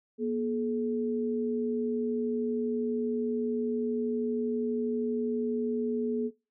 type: tone pair together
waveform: sine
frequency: 239.6 / 426.9 Hz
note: A#3 / G#4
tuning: +48 / +48 cents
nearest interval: minor seventh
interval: 1000 cents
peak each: -30 / -30 dBFS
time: 0.18-6.31 s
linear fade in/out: 50 ms
effects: noise-tail reverb RT60 0.3 s tail -20 dB re dry